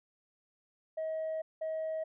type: tone bursts at uneven times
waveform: sine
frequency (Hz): 636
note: D#5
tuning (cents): +38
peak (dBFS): -31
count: 2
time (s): 0.97-1.42 / 1.61-2.04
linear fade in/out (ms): 10
effects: tanh soft clip ceiling -31 dBFS